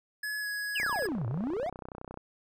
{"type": "tone with pitch glide", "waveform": "square", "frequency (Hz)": [1698, 1672.7], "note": ["G#6", "G#6"], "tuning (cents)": [38, 12], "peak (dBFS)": -33, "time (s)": [0.23, 1.07], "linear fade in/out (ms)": 5, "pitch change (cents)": -26, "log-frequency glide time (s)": [0.4, 0.47]}
{"type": "exponential two-way sweep", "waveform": "triangle", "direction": "down then up", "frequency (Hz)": [3136, 105.9, 783], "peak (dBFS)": -28, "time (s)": [0.75, 1.7], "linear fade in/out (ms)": 10, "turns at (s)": 1.27}
{"type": "click train", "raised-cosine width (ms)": 1, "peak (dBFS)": -27, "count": 44, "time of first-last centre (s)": [0.8, 2.174], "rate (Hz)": 31.3}
{"effects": []}